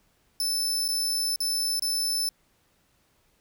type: tone with dropouts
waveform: sawtooth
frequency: 5274 Hz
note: E8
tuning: in tune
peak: -22 dBFS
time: 0.4-2.29 s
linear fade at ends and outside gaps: 1 ms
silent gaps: 0.88-0.887 / 1.36-1.404 / 1.795-1.822 s
effects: pink hiss -67 dBFS RMS until 3.4 s